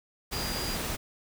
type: tone in noise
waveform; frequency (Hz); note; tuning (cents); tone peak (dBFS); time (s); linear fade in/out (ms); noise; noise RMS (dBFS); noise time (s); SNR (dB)
sine; 4833; D8; +49; -36; 0.32-0.77; 20; pink; -33; 0.31-0.97; -6
effects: none